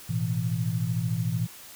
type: chord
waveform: sine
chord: A suspended second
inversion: none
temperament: equal with one note detuned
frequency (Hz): 110 / 123.47 / 165.58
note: A2 / B2 / E3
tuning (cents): 0 / 0 / +8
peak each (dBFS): -29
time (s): 0.09-1.47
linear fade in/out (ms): 10
effects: white hiss -46 dBFS RMS until 1.75 s